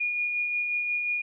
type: tone with tremolo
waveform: sine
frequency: 2438 Hz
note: D#7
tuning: 36 cents flat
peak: -24 dBFS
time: 0-1.22 s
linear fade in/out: 10 ms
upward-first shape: sine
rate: 5.6 Hz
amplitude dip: 30%
effects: none